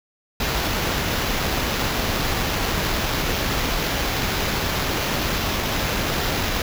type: noise with sample-and-hold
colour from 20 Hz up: pink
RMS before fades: -23 dBFS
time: 0.4-6.62 s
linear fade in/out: 2 ms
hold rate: 8820 Hz
effects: none